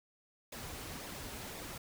pink noise with flanger, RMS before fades -45 dBFS, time 0.52-1.78 s, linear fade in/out 5 ms, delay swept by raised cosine 0.66 to 6.06 ms, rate 1.9 Hz, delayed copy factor -0.5, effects none

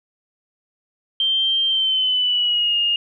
sine tone with pitch glide, 3151 to 2840 Hz, G7 to F7, +8 to +28 cents, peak -16 dBFS, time 1.2-2.96 s, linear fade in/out 2 ms, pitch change -180 cents, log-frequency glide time 1.67-2.77 s, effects none

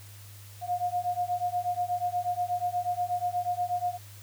sine beating tone pair, 710 / 718.3 Hz, F5 / F5, +28 / +48 cents, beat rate 8.3 Hz, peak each -30 dBFS, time 0.61-3.98 s, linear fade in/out 50 ms, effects added 101 Hz sine -46 dBFS peak until 4.22 s + white hiss -52 dBFS RMS until 4.22 s

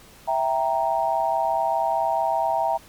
sine chord, E diminished, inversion none, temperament equal, 659.3 / 784 / 932.3 Hz, E5 / G5 / Bb5, 0 / 0 / 0 cents, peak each -24 dBFS, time 0.27-2.78 s, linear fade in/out 20 ms, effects pink hiss -49 dBFS RMS until 2.88 s + MP3 96 kbps

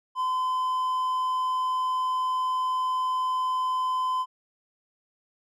triangle tone, 1022 Hz, C6, 41 cents flat, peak -22 dBFS, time 0.15-4.26 s, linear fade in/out 50 ms, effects none

